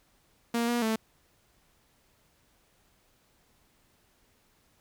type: tone with pitch steps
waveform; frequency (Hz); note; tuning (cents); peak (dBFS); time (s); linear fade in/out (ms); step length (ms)
sawtooth; 234.3 / 239.3 / 221.2; A#3 / A#3 / A3; +9 / +46 / +9; -22; 0.54-0.96; 5; 140
effects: pink hiss -67 dBFS RMS until 4.8 s